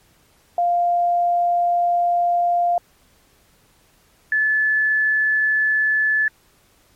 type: tone pair in turn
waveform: sine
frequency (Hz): 698.5 / 1731.4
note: F5 / A6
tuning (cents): 0 / -28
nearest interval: octave + major third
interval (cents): 1572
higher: second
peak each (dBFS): -15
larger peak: neither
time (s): 0.58-2.78 / 4.32-6.28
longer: first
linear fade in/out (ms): 2
effects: pink hiss -57 dBFS RMS until 6.95 s + MP3 64 kbps